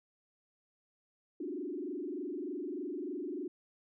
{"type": "tone with frequency modulation", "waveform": "sine", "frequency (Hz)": 326.8, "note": "E4", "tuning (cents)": -15, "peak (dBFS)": -36, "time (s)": [1.4, 3.48], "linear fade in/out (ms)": 5, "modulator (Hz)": 23.3, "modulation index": 2.4, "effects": []}